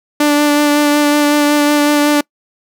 sawtooth tone with vibrato, 293.7 Hz, D4, in tune, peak -5 dBFS, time 0.2-2.21 s, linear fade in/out 5 ms, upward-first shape sine, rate 5.4 Hz, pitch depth 14 cents each way, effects noise-tail reverb RT60 0.1 s tail -25 dB re dry

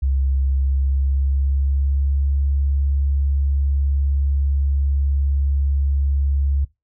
sine tone with pitch glide, 67.3 to 69.59 Hz, C2 to C#2, +49 to +7 cents, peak -16 dBFS, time 0.02-6.65 s, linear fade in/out 10 ms, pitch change +58 cents, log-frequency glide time 0.43-2.3 s, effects noise-tail reverb RT60 0.2 s tail -20 dB re dry

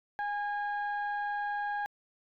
sine tone pair together, 823 / 1633.7 Hz, G#5 / G#6, -16 / -29 cents, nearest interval octave, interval 1187 cents, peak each -31 / -35 dBFS, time 0.19-1.86 s, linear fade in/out 0 ms, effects tanh soft clip ceiling -26 dBFS

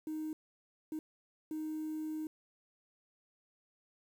triangle tone bursts at uneven times, 311.1 Hz, D#4, in tune, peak -33 dBFS, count 3, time 0.07-0.33 / 0.92-0.99 / 1.51-2.27 s, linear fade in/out 2 ms, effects tanh soft clip ceiling -33 dBFS + 10-bit

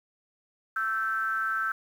triangle ring-modulated tone, 110.2 Hz, A2, 3 cents sharp, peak -21 dBFS, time 0.76-1.72 s, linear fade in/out 5 ms, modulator 1440 Hz, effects 9-bit

